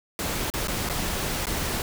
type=noise with dropouts; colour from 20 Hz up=pink; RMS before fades=-28 dBFS; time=0.19-1.82 s; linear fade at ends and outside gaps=1 ms; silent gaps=0.501-0.538 / 0.673-0.682 / 0.89-0.897 / 1.456-1.469 s; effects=none